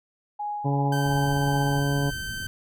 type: tone with tremolo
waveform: sine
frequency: 830.6 Hz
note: G#5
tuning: in tune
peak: -27 dBFS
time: 0.39-1.8 s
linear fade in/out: 10 ms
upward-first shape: sine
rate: 2.8 Hz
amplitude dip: 30%
type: harmonic tone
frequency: 141.1 Hz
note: C#3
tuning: 31 cents sharp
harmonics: 1 / 2 / 3 / 4 / 5 / 6 / 7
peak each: -23 / -29 / -33 / -35 / -37 / -39 / -40 dBFS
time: 0.64-2.11 s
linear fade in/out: 20 ms
type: tone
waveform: sawtooth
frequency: 1547 Hz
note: G6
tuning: 23 cents flat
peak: -28 dBFS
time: 0.92-2.47 s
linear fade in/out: 5 ms
type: low-pass noise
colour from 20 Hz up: pink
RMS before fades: -38 dBFS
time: 1.05-2.47 s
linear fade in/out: 0 ms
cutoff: 180 Hz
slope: 12 dB/octave
effects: none